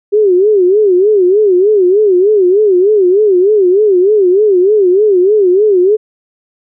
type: tone with vibrato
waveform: sine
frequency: 392 Hz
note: G4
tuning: in tune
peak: -5 dBFS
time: 0.12-5.97 s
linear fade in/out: 20 ms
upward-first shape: sine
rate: 3.3 Hz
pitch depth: 170 cents each way
effects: none